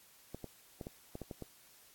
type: clicks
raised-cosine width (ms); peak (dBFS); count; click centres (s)
2; -29; 8; 0.346 / 0.443 / 0.812 / 0.869 / 1.154 / 1.217 / 1.312 / 1.423
effects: white hiss -62 dBFS RMS until 1.94 s + AAC 64 kbps